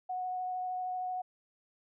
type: tone with vibrato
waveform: sine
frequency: 735 Hz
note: F#5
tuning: 12 cents flat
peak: -33 dBFS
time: 0.09-1.22 s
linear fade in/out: 10 ms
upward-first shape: sine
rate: 13 Hz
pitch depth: 10 cents each way
effects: none